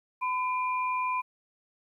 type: tone pair together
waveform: sine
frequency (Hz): 1008.9 / 2398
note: B5 / D7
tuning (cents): +37 / +36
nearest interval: octave + minor third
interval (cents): 1499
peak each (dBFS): -27 / -35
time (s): 0.21-1.22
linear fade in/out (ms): 20
effects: 11-bit